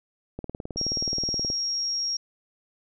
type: click train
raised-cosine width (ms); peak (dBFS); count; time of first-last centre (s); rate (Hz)
2; -20; 22; 0.39-1.501; 18.9
type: tone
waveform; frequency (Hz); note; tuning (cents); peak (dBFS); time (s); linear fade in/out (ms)
sine; 5588; F8; 0; -25; 0.77-2.17; 5
effects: none